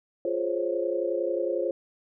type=chord; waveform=sine; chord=Db major seventh; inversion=first; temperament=equal with one note detuned; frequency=349.2 / 417 / 523.3 / 554.4 Hz; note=F4 / Ab4 / C5 / Db5; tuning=0 / +7 / 0 / 0 cents; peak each=-30 / -33 / -29 / -31 dBFS; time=0.25-1.71 s; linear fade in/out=2 ms; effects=none